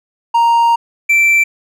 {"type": "tone pair in turn", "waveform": "triangle", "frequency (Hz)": [932.3, 2340], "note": ["A#5", "D7"], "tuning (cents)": [0, -7], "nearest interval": "octave + major third", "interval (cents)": 1593, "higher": "second", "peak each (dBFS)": -6, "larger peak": "neither", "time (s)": [[0.34, 0.76], [1.09, 1.44]], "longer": "first", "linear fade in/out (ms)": 10, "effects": []}